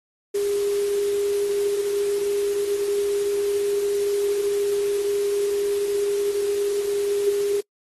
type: tone in noise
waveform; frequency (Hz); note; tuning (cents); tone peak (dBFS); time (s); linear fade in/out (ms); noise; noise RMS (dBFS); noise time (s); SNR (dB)
sine; 404.9; G#4; -44; -20; 0.34-7.61; 10; white; -37; 0.34-7.61; +14
effects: noise-tail reverb RT60 0.1 s tail -26 dB re dry + AAC 32 kbps